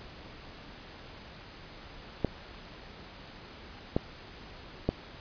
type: clicks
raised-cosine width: 2 ms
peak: -12 dBFS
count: 3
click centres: 2.247 / 3.965 / 4.89 s
effects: pink hiss -48 dBFS RMS until 5.2 s + resampled to 11025 Hz